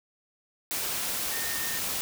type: tone in noise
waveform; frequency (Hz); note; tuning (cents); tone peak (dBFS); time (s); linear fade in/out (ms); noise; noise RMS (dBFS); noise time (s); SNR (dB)
sine; 1829; A#6; -33; -37; 1.32-1.79; 0; white; -31; 0.71-2.01; -9
effects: none